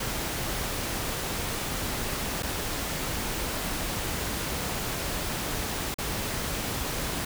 pink noise with dropouts, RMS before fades -31 dBFS, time 0-7.25 s, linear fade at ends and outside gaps 5 ms, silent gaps 2.425-2.43 / 5.943-5.984 s, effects none

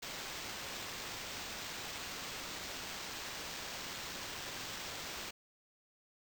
white noise with sample-and-hold, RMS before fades -44 dBFS, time 0.02-5.31 s, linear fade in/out 10 ms, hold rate 11025 Hz, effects none

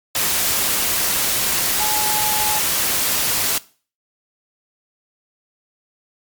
sine tone in noise, 850 Hz, G#5, 40 cents sharp, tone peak -23 dBFS, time 1.8-2.59 s, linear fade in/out 2 ms, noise white, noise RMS -19 dBFS, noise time 0.15-3.58 s, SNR -7 dB, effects noise-tail reverb RT60 0.4 s tail -20 dB re dry + MP3 96 kbps

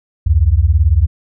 sine beating tone pair, 68.7 / 86.7 Hz, C#2 / F2, -15 / -12 cents, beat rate 18 Hz, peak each -11 dBFS, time 0.26-1.07 s, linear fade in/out 10 ms, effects none

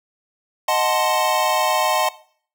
square chord, D# diminished seventh, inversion none, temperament equal, 622.3 / 740 / 880 / 1046.5 Hz, D#5 / F#5 / A5 / C6, 0 / 0 / 0 / 0 cents, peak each -23 dBFS, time 0.68-2.09 s, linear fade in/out 5 ms, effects noise-tail reverb RT60 0.5 s tail -18 dB re dry

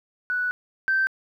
sine tone pair in turn, 1479 / 1555.7 Hz, F#6 / G6, -1 / -14 cents, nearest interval minor second, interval 87 cents, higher second, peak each -22 / -18 dBFS, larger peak second, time 0.3-0.51 / 0.88-1.07 s, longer first, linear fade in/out 0 ms, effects tanh soft clip ceiling -14 dBFS + 10-bit

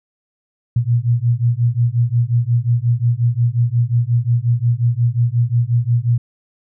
sine beating tone pair, 116.54 / 122.14 Hz, A#2 / B2, 0 / -19 cents, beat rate 5.6 Hz, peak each -16 dBFS, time 0.76-6.18 s, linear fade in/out 5 ms, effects none

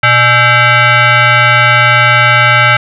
sine tone with frequency modulation, 121.6 Hz, B2, 26 cents flat, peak -4 dBFS, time 0.03-2.77 s, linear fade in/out 5 ms, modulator 724 Hz, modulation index 3.3, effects none

